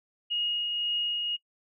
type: tone with tremolo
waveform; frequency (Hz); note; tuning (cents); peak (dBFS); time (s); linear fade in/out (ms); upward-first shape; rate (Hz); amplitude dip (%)
sine; 2872; F7; +48; -25; 0.3-1.37; 20; triangle; 1.9; 30
effects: noise-tail reverb RT60 0.1 s tail -22 dB re dry